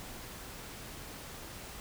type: silence
effects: pink hiss -46 dBFS RMS until 1.8 s